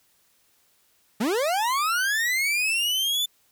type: linear sweep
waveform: 40% pulse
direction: up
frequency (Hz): 191.6 to 3531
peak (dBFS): -21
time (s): 1.2-3.26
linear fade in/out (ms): 10
effects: white hiss -64 dBFS RMS until 3.51 s